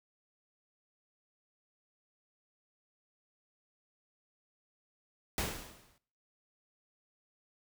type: noise with exponential decay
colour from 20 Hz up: pink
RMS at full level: -32 dBFS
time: 5.38-5.98 s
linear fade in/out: 1 ms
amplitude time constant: 130 ms
effects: noise-tail reverb RT60 0.6 s tail -21 dB re dry